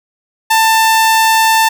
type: tone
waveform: sawtooth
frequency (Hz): 890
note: A5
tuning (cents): +20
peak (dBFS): -4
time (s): 0.5-1.69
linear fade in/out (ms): 10
effects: none